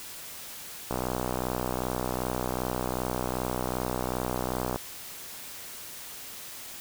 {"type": "click train", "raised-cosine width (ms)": 1, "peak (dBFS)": -15, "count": 242, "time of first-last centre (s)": [0.91, 4.76], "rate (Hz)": 62.6, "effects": ["white hiss -42 dBFS RMS until 6.8 s"]}